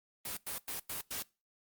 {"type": "noise bursts", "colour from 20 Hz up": "white", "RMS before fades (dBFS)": -39, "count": 5, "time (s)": [0.25, 1.226], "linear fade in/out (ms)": 5, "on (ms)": 120, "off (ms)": 94, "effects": ["noise-tail reverb RT60 0.3 s tail -23 dB re dry", "Opus 32 kbps"]}